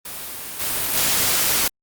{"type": "noise with level steps", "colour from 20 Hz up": "white", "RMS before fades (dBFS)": [-32, -23, -19], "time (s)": [0.05, 1.68], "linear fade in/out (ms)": 5, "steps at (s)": [0.59, 0.93], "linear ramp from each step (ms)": 20, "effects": ["Opus 32 kbps"]}